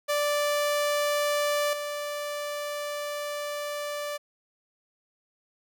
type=tone with level steps; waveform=sawtooth; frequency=586 Hz; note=D5; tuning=4 cents flat; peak=-20 / -27 dBFS; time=0.08-4.18 s; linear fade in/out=20 ms; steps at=1.73 s; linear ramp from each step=2 ms; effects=none